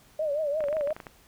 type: tone with vibrato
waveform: sine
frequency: 598 Hz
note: D5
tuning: 31 cents sharp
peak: -25 dBFS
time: 0.19-0.93 s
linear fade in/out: 5 ms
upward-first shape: triangle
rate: 5.7 Hz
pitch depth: 130 cents each way
type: clicks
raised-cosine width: 0.5 ms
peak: -24 dBFS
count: 11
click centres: 0.606 / 0.64 / 0.685 / 0.728 / 0.768 / 0.81 / 0.874 / 0.906 / 0.965 / 1.002 / 1.068 s
effects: pink hiss -58 dBFS RMS until 1.27 s